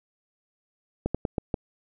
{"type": "slowing click train", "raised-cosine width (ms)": 2, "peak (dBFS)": -12, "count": 5, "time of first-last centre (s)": [1.06, 1.542], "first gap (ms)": 86, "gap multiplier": 1.23, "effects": []}